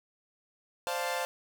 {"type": "chord", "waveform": "sawtooth", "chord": "D minor seventh", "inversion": "third", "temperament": "equal", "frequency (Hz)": [523.3, 587.3, 698.5, 880], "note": ["C5", "D5", "F5", "A5"], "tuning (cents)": [0, 0, 0, 0], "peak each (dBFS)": [-31, -36, -32, -33], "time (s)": [0.87, 1.25], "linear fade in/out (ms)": 0, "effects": []}